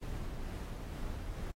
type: noise with tremolo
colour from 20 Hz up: brown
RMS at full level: -39 dBFS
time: 0.01-1.52 s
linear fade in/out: 20 ms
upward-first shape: sine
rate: 2.2 Hz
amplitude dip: 25%
effects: AAC 48 kbps